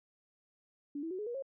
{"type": "tone with pitch steps", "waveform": "sine", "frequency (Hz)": [287.7, 326.7, 371, 421.2, 478.3, 543.1], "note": ["D4", "E4", "F#4", "G#4", "A#4", "C#5"], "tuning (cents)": [-36, -15, 5, 24, 44, -36], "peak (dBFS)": -36, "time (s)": [0.95, 1.424], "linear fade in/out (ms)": 5, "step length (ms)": 79, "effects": []}